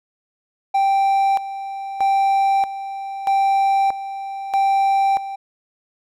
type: tone with tremolo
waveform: triangle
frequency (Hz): 784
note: G5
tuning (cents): 0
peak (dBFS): -12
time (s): 0.74-5.36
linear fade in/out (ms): 10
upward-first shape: square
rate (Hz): 0.79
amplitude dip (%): 75
effects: none